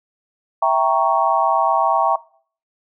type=chord; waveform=sine; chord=E diminished seventh; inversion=none; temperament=equal; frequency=659.3 / 784 / 932.3 / 1108.7 Hz; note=E5 / G5 / Bb5 / Db6; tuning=0 / 0 / 0 / 0 cents; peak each=-19 dBFS; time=0.62-2.16 s; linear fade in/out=5 ms; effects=noise-tail reverb RT60 0.5 s tail -21 dB re dry